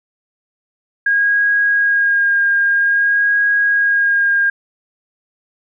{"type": "tone with vibrato", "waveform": "sine", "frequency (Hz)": 1629, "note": "G#6", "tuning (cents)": -34, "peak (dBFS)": -11, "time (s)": [1.06, 4.5], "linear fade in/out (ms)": 5, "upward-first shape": "sine", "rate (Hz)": 0.51, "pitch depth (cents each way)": 17, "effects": []}